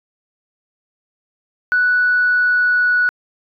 sine tone with pitch glide, 1480 to 1470.6 Hz, F#6 to F#6, 0 to -11 cents, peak -11 dBFS, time 1.72-3.09 s, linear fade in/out 0 ms, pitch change -11 cents, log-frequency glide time 1.83-2.96 s, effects tanh soft clip ceiling -7 dBFS

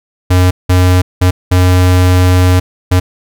square tone bursts at uneven times, 90.9 Hz, F#2, 30 cents flat, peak -6 dBFS, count 5, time 0.3-0.51 / 0.69-1.02 / 1.21-1.31 / 1.51-2.6 / 2.91-3 s, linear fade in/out 10 ms, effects none

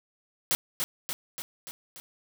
white noise with echo, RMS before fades -25 dBFS, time 0.51-0.55 s, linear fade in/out 0 ms, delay 290 ms, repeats 5, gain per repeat -4 dB, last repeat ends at 2 s, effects none

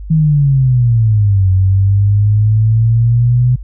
sine exponential two-way sweep, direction down then up, 161.6 to 93 to 125.7 Hz, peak -7 dBFS, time 0.1-3.56 s, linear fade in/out 10 ms, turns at 1.5 s, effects added 50 Hz sine -24 dBFS peak until 3.63 s

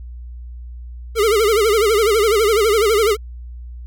square tone with vibrato, 429.6 Hz, A4, 41 cents flat, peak -13 dBFS, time 1.15-3.17 s, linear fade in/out 50 ms, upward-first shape sine, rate 12 Hz, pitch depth 130 cents each way, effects added 60 Hz sine -30 dBFS peak until 3.86 s

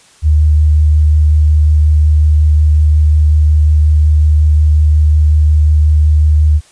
sine tone with vibrato, 76 Hz, D#2, 40 cents flat, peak -5 dBFS, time 0.22-6.61 s, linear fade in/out 50 ms, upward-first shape sine, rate 5.5 Hz, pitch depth 11 cents each way, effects white hiss -45 dBFS RMS until 6.71 s + resampled to 22050 Hz

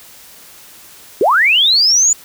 sine linear sweep, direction up, 334.3 to 7040 Hz, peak -8 dBFS, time 1.21-2.13 s, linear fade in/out 2 ms, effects white hiss -40 dBFS RMS until 2.24 s

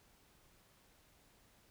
silence, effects pink hiss -68 dBFS RMS until 1.7 s

